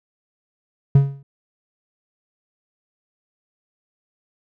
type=tone with exponential decay; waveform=triangle; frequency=138.59 Hz; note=C#3; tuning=in tune; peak=-4 dBFS; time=0.95-1.23 s; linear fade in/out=5 ms; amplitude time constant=60 ms; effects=none